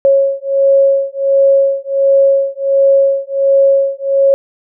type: beating tone pair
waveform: sine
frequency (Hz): 548 / 549.4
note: C#5 / C#5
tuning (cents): -20 / -16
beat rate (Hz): 1.4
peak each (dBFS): -11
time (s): 0.05-4.34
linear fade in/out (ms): 0
effects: none